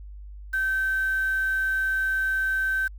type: tone with quantisation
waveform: sine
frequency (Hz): 1546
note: G6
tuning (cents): -24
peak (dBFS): -22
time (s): 0.53-2.88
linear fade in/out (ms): 10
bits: 7
effects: added 50 Hz sine -38 dBFS peak until 2.98 s